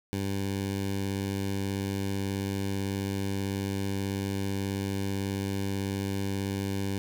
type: tone with notch filter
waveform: 15% pulse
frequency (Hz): 98.3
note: G2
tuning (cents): +5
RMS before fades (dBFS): -31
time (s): 0.13-6.98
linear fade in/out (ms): 0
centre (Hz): 1200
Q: 1.3
effects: none